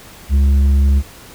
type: tone with tanh clipping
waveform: sine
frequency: 69.3 Hz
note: C#2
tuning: in tune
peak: -10 dBFS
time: 0.29-1.03 s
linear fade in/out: 50 ms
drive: 6 dB
effects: pink hiss -39 dBFS RMS until 1.34 s